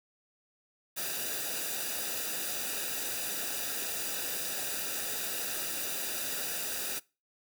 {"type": "noise with comb filter", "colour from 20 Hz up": "white", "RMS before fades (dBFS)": -35, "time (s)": [0.96, 7], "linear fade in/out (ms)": 20, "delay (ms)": 0.93, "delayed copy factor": -0.7, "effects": ["noise-tail reverb RT60 0.3 s tail -23 dB re dry"]}